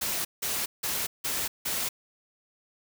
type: noise bursts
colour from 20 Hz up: white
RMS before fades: -30 dBFS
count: 5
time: 0.01-1.89 s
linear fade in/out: 10 ms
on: 240 ms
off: 170 ms
effects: none